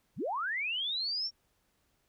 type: linear sweep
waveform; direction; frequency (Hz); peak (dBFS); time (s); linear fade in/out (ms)
sine; up; 73.42 to 5588; -31; 0.16-1.31; 50
effects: pink hiss -74 dBFS RMS until 2.08 s